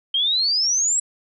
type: exponential sweep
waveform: sine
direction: up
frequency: 3136 to 7910 Hz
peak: -17 dBFS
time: 0.14-1 s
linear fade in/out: 5 ms
effects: none